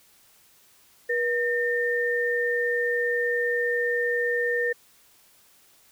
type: tone pair together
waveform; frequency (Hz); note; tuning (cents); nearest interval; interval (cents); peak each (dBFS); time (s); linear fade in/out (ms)
sine; 481.3 / 1815; B4 / A#6; -45 / -47; octave + major seventh; 2298; -25; 1.09-4.73; 10
effects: white hiss -58 dBFS RMS until 5.91 s